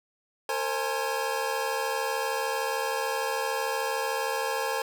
25% pulse tone cluster, 456.7 / 530 / 834 Hz, A#4 / C5 / G#5, -36 / +22 / +7 cents, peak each -28 dBFS, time 0.49-4.82 s, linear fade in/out 2 ms, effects none

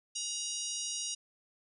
harmonic tone with a mistuned harmonic, 953 Hz, A#5, 38 cents sharp, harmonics 3 / 4 / 5 / 6 / 7 / 8 / 9 / 10, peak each -43 / -44 / -44 / -39 / -41 / -50 / -52 / -45 dBFS, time 0.15-1.15 s, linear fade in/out 10 ms, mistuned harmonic 9, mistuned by -31 cents, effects none

